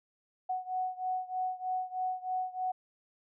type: beating tone pair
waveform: sine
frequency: 740 / 743.2 Hz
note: F#5 / F#5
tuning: 0 / +7 cents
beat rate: 3.2 Hz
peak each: -34 / -36 dBFS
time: 0.49-2.72 s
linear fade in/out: 10 ms
effects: none